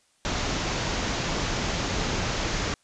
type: low-pass noise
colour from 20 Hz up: pink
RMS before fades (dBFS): -28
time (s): 0.25-2.74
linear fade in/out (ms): 0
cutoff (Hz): 7100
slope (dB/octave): 96
effects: white hiss -65 dBFS RMS until 2.83 s + resampled to 22050 Hz